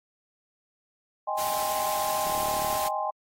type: chord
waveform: sine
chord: Ab major seventh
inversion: second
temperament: equal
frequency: 622.3 / 784 / 830.6 / 1046.5 Hz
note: Eb5 / G5 / Ab5 / C6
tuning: 0 / 0 / 0 / 0 cents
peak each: -33 / -32 / -31 / -32 dBFS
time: 1.27-3.11 s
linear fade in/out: 10 ms
type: noise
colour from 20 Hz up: white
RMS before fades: -34 dBFS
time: 1.37-2.89 s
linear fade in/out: 20 ms
type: click train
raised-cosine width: 2 ms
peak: -29 dBFS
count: 19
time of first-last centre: 2.27-2.755 s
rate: 37.1 Hz
effects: AAC 48 kbps